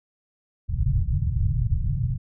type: low-pass noise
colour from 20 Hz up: white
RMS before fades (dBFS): -23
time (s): 0.68-2.18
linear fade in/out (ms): 20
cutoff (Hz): 140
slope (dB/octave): 48
effects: none